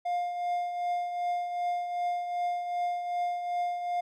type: tone with tremolo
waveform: triangle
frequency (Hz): 706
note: F5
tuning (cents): +19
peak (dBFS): -24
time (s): 0.05-4.01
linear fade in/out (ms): 10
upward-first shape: triangle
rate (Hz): 2.6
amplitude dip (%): 55
effects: none